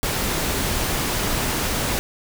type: noise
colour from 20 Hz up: pink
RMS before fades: -23 dBFS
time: 0.03-1.99 s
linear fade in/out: 0 ms
effects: none